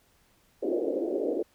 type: band-pass noise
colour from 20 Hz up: pink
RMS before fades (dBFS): -29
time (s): 0.62-1.43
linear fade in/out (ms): 10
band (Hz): 290 to 570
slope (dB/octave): 48
effects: pink hiss -65 dBFS RMS until 1.54 s